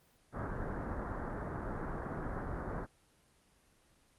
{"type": "low-pass noise", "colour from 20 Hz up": "pink", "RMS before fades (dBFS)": -39, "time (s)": [0.32, 2.87], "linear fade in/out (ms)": 50, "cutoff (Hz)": 1700, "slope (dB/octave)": 48, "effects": ["pink hiss -68 dBFS RMS until 4.18 s", "Opus 24 kbps"]}